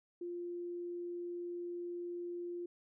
sine tone, 349.2 Hz, F4, in tune, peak -39 dBFS, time 0.21-2.66 s, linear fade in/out 5 ms, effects none

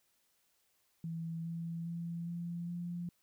sine tone with pitch steps, 164.81 / 167.01 / 169.25 / 171.51 / 173.81 Hz, E3 / E3 / E3 / F3 / F3, 0 / +23 / +46 / -31 / -8 cents, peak -37 dBFS, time 1.04-3.09 s, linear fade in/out 2 ms, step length 410 ms, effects white hiss -75 dBFS RMS until 3.22 s

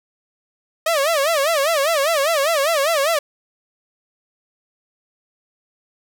sawtooth tone with vibrato, 607 Hz, D#5, 43 cents flat, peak -12 dBFS, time 0.86-3.19 s, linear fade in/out 5 ms, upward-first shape sine, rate 5 Hz, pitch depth 190 cents each way, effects none

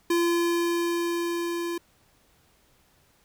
square tone with level ramp, 342.3 Hz, F4, 35 cents flat, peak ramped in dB -21 to -29 dBFS, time 0.1-1.78 s, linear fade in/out 5 ms, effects pink hiss -63 dBFS RMS until 3.24 s

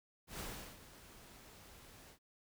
pink noise with ADSR envelope, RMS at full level -44 dBFS, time 0.27-2.19 s, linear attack 120 ms, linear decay 370 ms, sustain -14 dB, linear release 87 ms, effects none

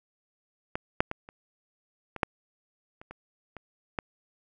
clicks, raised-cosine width 0.5 ms, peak -15 / -6 / -17 / -30 / -22 / -8 / -30 / -27 / -26 / -14 dBFS, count 10, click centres 0.755 / 1.005 / 1.114 / 1.289 / 2.163 / 2.232 / 3.015 / 3.11 / 3.567 / 3.988 s, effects none

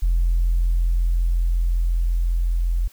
sine tone with level ramp, 42.73 Hz, F1, 37 cents flat, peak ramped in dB -14 to -17 dBFS, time 0.02-2.88 s, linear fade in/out 10 ms, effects tanh soft clip ceiling -12 dBFS + white hiss -52 dBFS RMS until 2.92 s

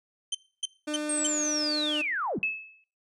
sawtooth tone bursts, 3103 Hz, G7, 18 cents flat, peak -23 dBFS, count 4, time 0.32-1.272 s, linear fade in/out 5 ms, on 28 ms, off 280 ms
30% pulse tone, 300.6 Hz, D4, 40 cents sharp, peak -27 dBFS, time 0.87-2.02 s, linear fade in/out 10 ms
sine linear sweep, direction down, 8680 to 133.7 Hz, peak -27 dBFS, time 1.09-2.39 s, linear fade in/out 5 ms
sine tone with exponential decay, 2600 Hz, E7, 24 cents flat, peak -22 dBFS, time 2.43-2.84 s, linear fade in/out 1 ms, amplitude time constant 87 ms
effects noise-tail reverb RT60 0.4 s tail -20 dB re dry + resampled to 24000 Hz

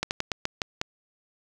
slowing click train, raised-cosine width 0.2 ms, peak -9 dBFS, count 7, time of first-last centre 0.03-0.814 s, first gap 79 ms, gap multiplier 1.2, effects none

